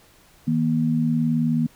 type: tone pair together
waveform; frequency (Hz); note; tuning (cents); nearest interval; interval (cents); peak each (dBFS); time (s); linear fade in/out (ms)
sine; 158.8 / 237.9; D#3 / A#3; +36 / +35; perfect fifth; 699; -22 / -20; 0.47-1.67; 10
effects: pink hiss -54 dBFS RMS until 1.75 s